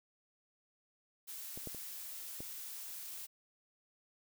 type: noise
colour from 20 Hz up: blue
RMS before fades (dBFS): -46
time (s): 1.27-3.27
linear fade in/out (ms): 20
type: clicks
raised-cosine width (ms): 2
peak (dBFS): -34 / -30 / -37 / -32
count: 4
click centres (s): 1.575 / 1.673 / 1.747 / 2.405
effects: none